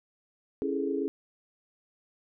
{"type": "chord", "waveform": "sine", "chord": "A major seventh", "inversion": "first", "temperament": "just", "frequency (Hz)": [275, 330, 412.5, 440], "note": ["C#4", "E4", "G#4", "A4"], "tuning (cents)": [-14, 2, -12, 0], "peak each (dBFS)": [-32, -34, -31, -37], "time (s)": [0.62, 1.08], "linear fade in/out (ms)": 0, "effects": []}